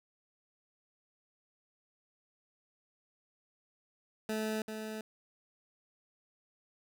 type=tone with echo; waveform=20% pulse; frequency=217.4 Hz; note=A3; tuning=21 cents flat; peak=-28 dBFS; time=4.29-4.62 s; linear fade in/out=2 ms; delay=390 ms; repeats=1; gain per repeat=-6 dB; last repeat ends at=5.01 s; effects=none